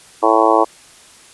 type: harmonic tone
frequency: 111 Hz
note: A2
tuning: 16 cents sharp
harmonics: 3 / 4 / 5 / 6 / 7 / 8 / 9 / 10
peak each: -18 / -18 / -18 / -18 / -18 / -18 / -18 / -18 dBFS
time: 0.22-0.65 s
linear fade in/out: 20 ms
effects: white hiss -44 dBFS RMS until 1.33 s + resampled to 24000 Hz